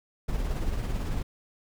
brown noise with tremolo, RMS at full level -27 dBFS, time 0.28-1.23 s, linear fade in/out 10 ms, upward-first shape triangle, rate 18 Hz, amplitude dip 45%, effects none

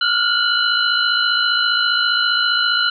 sine tone cluster, 1391 / 1446 / 2962 / 4077 Hz, F6 / F#6 / F#7 / C8, -7 / -40 / +1 / -46 cents, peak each -20 dBFS, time 0.01-2.9 s, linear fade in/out 5 ms, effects none

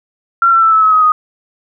sine tone with pitch steps, 1367 / 1345.8 / 1325 / 1304.5 / 1284.3 / 1264.5 / 1244.9 Hz, F6 / E6 / E6 / E6 / E6 / D#6 / D#6, -37 / +35 / +9 / -18 / -46 / +28 / +1 cents, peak -6 dBFS, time 0.42-1.12 s, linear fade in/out 2 ms, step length 100 ms, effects none

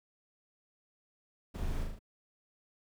brown noise with echo, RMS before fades -38 dBFS, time 1.54-1.84 s, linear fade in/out 10 ms, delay 38 ms, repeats 4, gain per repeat -3 dB, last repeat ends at 1.992 s, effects none

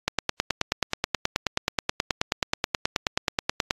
click train, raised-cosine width 0.2 ms, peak -4 dBFS, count 35, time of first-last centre 0.08-3.709 s, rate 9.37 Hz, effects AAC 32 kbps

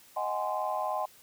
sine chord, Ab dominant seventh, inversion second, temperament just, 623 / 747.5 / 830.6 / 1038.3 Hz, Eb5 / Gb5 / Ab5 / C6, +2 / +17 / 0 / -14 cents, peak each -34 dBFS, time 0.16-1.06 s, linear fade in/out 10 ms, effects tanh soft clip ceiling -18 dBFS + white hiss -57 dBFS RMS until 1.22 s

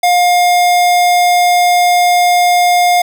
square tone, 710 Hz, F5, 28 cents sharp, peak -8 dBFS, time 0.03-3.02 s, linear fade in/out 5 ms, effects none

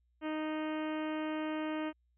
harmonic tone, 310 Hz, D#4, 6 cents flat, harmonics 1 / 2 / 3 / 4 / 5 / 6 / 7 / 8 / 9 / 10, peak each -35 / -41 / -45 / -47 / -49 / -51 / -52 / -53 / -54 / -55 dBFS, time 0.21-1.93 s, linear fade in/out 50 ms, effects added 60 Hz sine -70 dBFS peak until 2.17 s

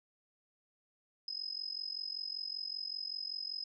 sine tone with amplitude modulation, 5070 Hz, D#8, 32 cents sharp, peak -34 dBFS, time 1.28-3.64 s, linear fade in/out 2 ms, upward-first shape sine, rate 45.2 Hz, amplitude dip 90%, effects none

